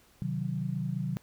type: chord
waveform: sine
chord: C diminished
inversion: none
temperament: equal with one note detuned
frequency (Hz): 130.28 / 155.56 / 185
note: C3 / Eb3 / Gb3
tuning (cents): -7 / 0 / 0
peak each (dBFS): -34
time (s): 0.22-1.17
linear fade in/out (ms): 0
effects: pink hiss -62 dBFS RMS until 1.22 s